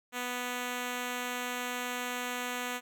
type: tone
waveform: 5% pulse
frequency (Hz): 246.9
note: B3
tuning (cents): 0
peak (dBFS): -22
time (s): 0.12-2.81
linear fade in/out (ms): 50
effects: none

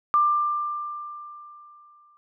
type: tone with exponential decay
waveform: sine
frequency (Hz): 1188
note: D6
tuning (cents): +20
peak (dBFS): -15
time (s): 0.14-2.17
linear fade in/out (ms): 0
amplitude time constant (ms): 440
effects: none

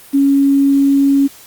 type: tone with quantisation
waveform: sine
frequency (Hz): 277.5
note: C#4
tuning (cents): +2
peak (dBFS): -8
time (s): 0.13-1.28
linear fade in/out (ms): 20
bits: 6
effects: white hiss -40 dBFS RMS until 1.46 s + Opus 32 kbps

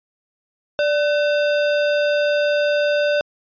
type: tone with sample-and-hold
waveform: sine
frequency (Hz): 587.3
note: D5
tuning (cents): 0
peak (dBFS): -15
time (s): 0.79-3.21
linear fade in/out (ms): 0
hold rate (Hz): 2100
effects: resampled to 11025 Hz

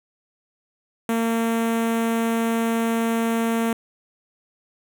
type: tone with notch filter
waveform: sawtooth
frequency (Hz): 228.5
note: A#3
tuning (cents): -34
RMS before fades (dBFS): -22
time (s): 1.09-3.73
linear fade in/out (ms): 2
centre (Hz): 4700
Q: 1
effects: none

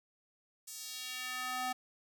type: tone with high-pass filter sweep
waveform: square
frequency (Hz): 253.5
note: B3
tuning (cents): +45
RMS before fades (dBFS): -40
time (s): 0.67-1.73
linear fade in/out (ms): 10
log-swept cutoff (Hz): 7400 to 670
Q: 1.3
effects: none

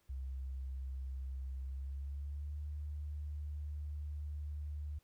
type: tone with pitch glide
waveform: sine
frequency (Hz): 66 to 74.08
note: C2 to D2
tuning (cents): +16 to +16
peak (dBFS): -39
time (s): 0.09-4.99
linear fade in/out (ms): 10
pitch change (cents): +200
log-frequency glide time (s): 1.63-2.57
effects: pink hiss -75 dBFS RMS until 5.03 s

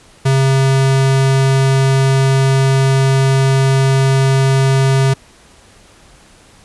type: tone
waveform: square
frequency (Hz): 134.4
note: C3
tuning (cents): +47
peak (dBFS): -10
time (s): 0.25-5.14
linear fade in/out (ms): 10
effects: pink hiss -45 dBFS RMS until 6.64 s + resampled to 24000 Hz

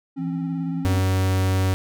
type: tone with vibrato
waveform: triangle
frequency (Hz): 268.1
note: C4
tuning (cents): +42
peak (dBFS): -25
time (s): 0.16-1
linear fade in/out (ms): 20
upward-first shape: square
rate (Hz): 18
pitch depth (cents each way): 32
type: tone with tremolo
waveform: sine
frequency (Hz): 167.2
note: E3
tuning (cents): +25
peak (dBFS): -24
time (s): 0.17-0.86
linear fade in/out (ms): 50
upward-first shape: triangle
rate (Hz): 12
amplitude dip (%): 30
type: tone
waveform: 45% pulse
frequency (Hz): 94.4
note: F#2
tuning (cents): +35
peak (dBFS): -18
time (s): 0.85-1.74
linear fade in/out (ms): 0
effects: none

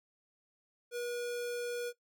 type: tone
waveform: square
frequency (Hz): 482.1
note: B4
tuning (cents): -42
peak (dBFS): -36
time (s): 0.91-1.93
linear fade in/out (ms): 50
effects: noise-tail reverb RT60 0.1 s tail -17 dB re dry

